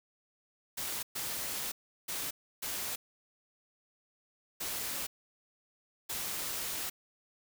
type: noise bursts at uneven times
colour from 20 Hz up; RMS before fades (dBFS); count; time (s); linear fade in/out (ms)
white; -37; 6; 0.77-1.03 / 1.15-1.72 / 2.08-2.31 / 2.62-2.96 / 4.6-5.07 / 6.09-6.9; 10
effects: none